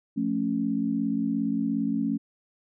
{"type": "chord", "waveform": "sine", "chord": "F augmented", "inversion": "none", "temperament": "equal", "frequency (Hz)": [174.61, 220, 277.2], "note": ["F3", "A3", "C#4"], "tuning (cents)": [0, 0, 0], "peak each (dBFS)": [-33, -27, -27], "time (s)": [0.16, 2.18], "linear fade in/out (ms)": 20, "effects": []}